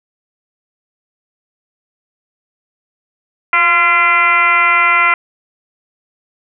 sine tone with frequency modulation, 1711 Hz, A6, 49 cents flat, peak -8 dBFS, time 3.53-5.14 s, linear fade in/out 2 ms, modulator 338 Hz, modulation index 2.2, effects none

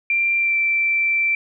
sine tone with pitch glide, 2368 to 2341 Hz, D7 to D7, +14 to -6 cents, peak -16 dBFS, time 0.1-1.35 s, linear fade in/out 2 ms, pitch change -20 cents, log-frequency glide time 0.37-0.56 s, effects none

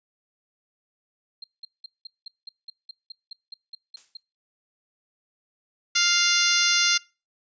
sine tone bursts, 4186 Hz, C8, in tune, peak -35 dBFS, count 14, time 1.42-4.17 s, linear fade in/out 5 ms, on 20 ms, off 190 ms
blue noise with exponential decay, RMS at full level -43 dBFS, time 3.97-4.23 s, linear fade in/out 0 ms, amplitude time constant 55 ms
harmonic tone, 699 Hz, F5, 1 cent sharp, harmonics 2 / 3 / 4 / 5 / 6 / 7 / 8 / 9, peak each -27 / -27 / -27 / -27 / -27 / -27 / -27 / -27 dBFS, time 5.95-6.98 s, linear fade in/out 10 ms
effects noise-tail reverb RT60 0.3 s tail -23 dB re dry + resampled to 16000 Hz

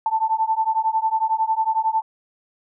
sine beating tone pair, 880 / 891 Hz, A5 / A5, 0 / +22 cents, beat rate 11 Hz, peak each -21 dBFS, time 0.06-2.02 s, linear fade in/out 2 ms, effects none

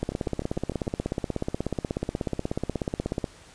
two click trains, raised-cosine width 2 ms, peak -21 / -13 dBFS, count 6 / 54, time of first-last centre 0.12-0.87 / 0.03-3.242 s, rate 6.67 / 16.5 Hz, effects pink hiss -51 dBFS RMS until 3.54 s + resampled to 22050 Hz

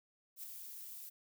violet noise with ADSR envelope, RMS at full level -44 dBFS, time 0.36-1.1 s, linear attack 74 ms, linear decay 4 ms, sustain -5 dB, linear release 18 ms, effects none

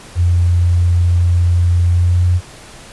sine tone with pitch glide, 87.31 to 89.04 Hz, F2 to F2, 0 to +34 cents, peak -9 dBFS, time 0.15-2.41 s, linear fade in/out 50 ms, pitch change +34 cents, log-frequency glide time 1.89-2.26 s, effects pink hiss -37 dBFS RMS until 2.92 s + resampled to 24000 Hz

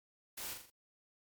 white noise with echo, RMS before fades -44 dBFS, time 0.37-0.54 s, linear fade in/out 10 ms, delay 41 ms, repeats 4, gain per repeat -5 dB, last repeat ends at 0.704 s, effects Opus 48 kbps

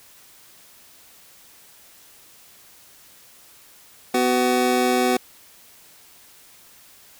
25% pulse tone pair together, 250 / 375 Hz, B3 / F#4, +21 / +23 cents, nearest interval perfect fifth, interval 702 cents, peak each -17 / -17 dBFS, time 4.14-5.17 s, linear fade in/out 5 ms, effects white hiss -50 dBFS RMS until 7.19 s

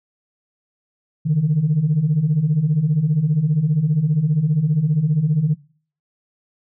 sine beating tone pair, 141.9 / 156.9 Hz, C#3 / D#3, +41 / +15 cents, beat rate 15 Hz, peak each -19 / -15 dBFS, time 1.25-5.55 s, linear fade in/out 20 ms, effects noise-tail reverb RT60 0.5 s tail -23 dB re dry + tanh soft clip ceiling -9 dBFS

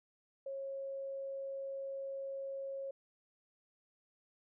sine tone, 545 Hz, C#5, 29 cents flat, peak -39 dBFS, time 0.46-2.91 s, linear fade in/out 5 ms, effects none

